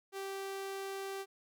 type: tone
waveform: sawtooth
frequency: 390 Hz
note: G4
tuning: 9 cents flat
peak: -35 dBFS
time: 0.12-1.26 s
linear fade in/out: 50 ms
effects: none